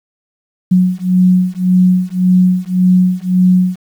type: beating tone pair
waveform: sine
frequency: 182 / 183.8 Hz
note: F#3 / F#3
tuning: -28 / -11 cents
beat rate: 1.8 Hz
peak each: -11 dBFS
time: 0.71-3.76 s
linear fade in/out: 10 ms
effects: 7-bit